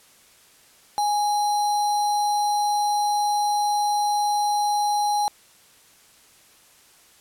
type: tone with sample-and-hold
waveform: sine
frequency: 829 Hz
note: G#5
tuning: 3 cents flat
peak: -19 dBFS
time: 0.98-5.28 s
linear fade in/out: 0 ms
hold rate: 4900 Hz
effects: white hiss -54 dBFS RMS until 7.2 s + low-pass 12000 Hz 12 dB/octave